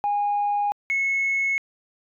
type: tone pair in turn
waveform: sine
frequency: 820 / 2189 Hz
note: G#5 / C#7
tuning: -22 / -22 cents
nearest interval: octave + perfect fourth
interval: 1700 cents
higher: second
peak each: -19 / -19 dBFS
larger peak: neither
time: 0.04-0.72 / 0.9-1.58 s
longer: neither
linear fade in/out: 0 ms
effects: tanh soft clip ceiling -17 dBFS